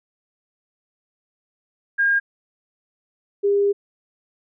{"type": "tone pair in turn", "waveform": "sine", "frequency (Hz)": [1617, 403.1], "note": ["G#6", "G4"], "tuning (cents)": [-47, 48], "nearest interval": "2 octaves", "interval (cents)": 2405, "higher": "first", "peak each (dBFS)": -15, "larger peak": "neither", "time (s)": [[1.98, 2.2], [3.43, 3.73]], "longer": "second", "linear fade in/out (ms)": 20, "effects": []}